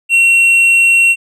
sine tone with tanh clipping, 2730 Hz, F7, 40 cents flat, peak -7 dBFS, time 0.09-1.16 s, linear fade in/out 50 ms, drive 5 dB, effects none

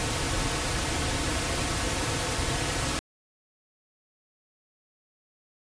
pink noise with comb filter, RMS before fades -28 dBFS, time 0-2.99 s, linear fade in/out 0 ms, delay 5 ms, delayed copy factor -0.55, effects resampled to 22050 Hz

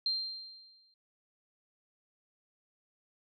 sine tone with exponential decay, 4170 Hz, C8, 7 cents flat, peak -27 dBFS, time 0.06-0.94 s, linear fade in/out 2 ms, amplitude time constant 190 ms, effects none

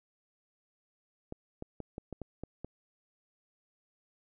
clicks, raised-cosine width 2 ms, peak -26 dBFS, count 8, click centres 1.324 / 1.624 / 1.803 / 1.981 / 2.127 / 2.217 / 2.436 / 2.646 s, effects none

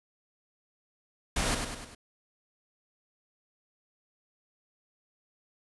pink noise with echo, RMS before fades -29 dBFS, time 1.36-1.55 s, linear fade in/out 5 ms, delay 100 ms, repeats 4, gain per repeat -5 dB, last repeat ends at 1.95 s, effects resampled to 24000 Hz

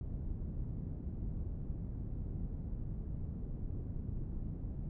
pink low-pass noise, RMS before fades -40 dBFS, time 0.01-4.89 s, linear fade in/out 2 ms, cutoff 180 Hz, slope 12 dB/octave, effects none

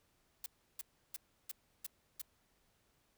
blue noise bursts, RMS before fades -43 dBFS, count 6, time 0.44-2.216 s, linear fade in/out 2 ms, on 21 ms, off 330 ms, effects pink hiss -75 dBFS RMS until 3.17 s

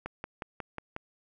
click train, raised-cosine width 0.5 ms, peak -21 dBFS, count 6, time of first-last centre 0.06-0.964 s, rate 5.53 Hz, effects none

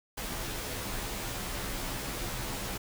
pink noise with comb filter, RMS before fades -36 dBFS, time 0.17-2.78 s, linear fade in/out 10 ms, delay 13 ms, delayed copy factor -0.85, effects none

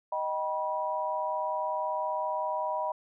sine chord, Eb augmented, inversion none, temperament just, 622.3 / 777.8 / 972.3 Hz, Eb5 / G5 / B5, 0 / -14 / -27 cents, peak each -33 / -36 / -31 dBFS, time 0.12-2.92 s, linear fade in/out 5 ms, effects none

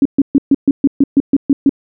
sine tone bursts, 277.2 Hz, C#4, in tune, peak -5 dBFS, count 11, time 0.02-1.694 s, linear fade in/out 2 ms, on 34 ms, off 130 ms, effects none

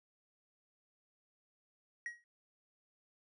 triangle tone with exponential decay, 1898 Hz, A#6, 31 cents sharp, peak -34 dBFS, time 2.06-2.24 s, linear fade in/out 1 ms, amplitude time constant 38 ms, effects resampled to 24000 Hz

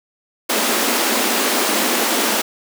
pink high-pass noise, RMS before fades -18 dBFS, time 0.49-2.42 s, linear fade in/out 10 ms, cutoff 210 Hz, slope 96 dB/octave, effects none

